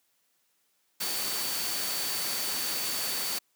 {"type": "tone in noise", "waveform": "sine", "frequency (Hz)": 4525, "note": "C#8", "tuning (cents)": 35, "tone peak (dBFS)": -36, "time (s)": [1, 3.39], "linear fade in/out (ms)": 10, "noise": "white", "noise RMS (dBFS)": -32, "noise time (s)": [1, 3.39], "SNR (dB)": -7, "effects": ["white hiss -72 dBFS RMS until 3.55 s", "high-pass 150 Hz 12 dB/octave"]}